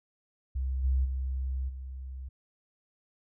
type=tone with level steps; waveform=sine; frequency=65.41 Hz; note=C2; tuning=in tune; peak=-28 / -23 / -29 / -37 dBFS; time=0.55-2.29 s; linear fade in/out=10 ms; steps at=0.83 / 1.04 / 1.68 s; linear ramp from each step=20 ms; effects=none